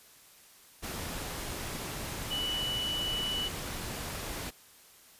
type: tone in noise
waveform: sine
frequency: 2960 Hz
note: F#7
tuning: in tune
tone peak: -31 dBFS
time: 2.3-3.49 s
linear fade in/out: 20 ms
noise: pink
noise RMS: -38 dBFS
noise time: 0.82-4.51 s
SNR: +4 dB
effects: white hiss -57 dBFS RMS until 5.19 s + resampled to 32000 Hz